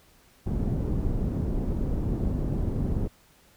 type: low-pass noise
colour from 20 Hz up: pink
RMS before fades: -27 dBFS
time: 0.46-3.08 s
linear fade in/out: 10 ms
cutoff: 300 Hz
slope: 12 dB/octave
effects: pink hiss -59 dBFS RMS until 3.56 s